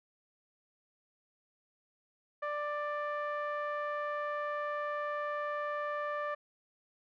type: tone with low-pass filter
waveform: sawtooth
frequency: 590 Hz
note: D5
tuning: 8 cents sharp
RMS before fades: -36 dBFS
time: 2.42-6.35 s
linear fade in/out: 10 ms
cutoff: 1500 Hz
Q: 3.5
effects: none